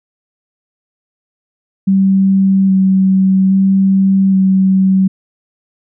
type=tone with vibrato; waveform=sine; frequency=191.7 Hz; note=G3; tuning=38 cents flat; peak=-7 dBFS; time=1.87-5.08 s; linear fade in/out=10 ms; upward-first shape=square; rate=0.61 Hz; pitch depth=12 cents each way; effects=none